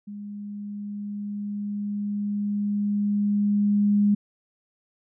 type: tone with level ramp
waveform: sine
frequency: 205.1 Hz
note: G#3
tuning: 21 cents flat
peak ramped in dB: -34 to -16 dBFS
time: 0.07-4.15 s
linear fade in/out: 10 ms
effects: none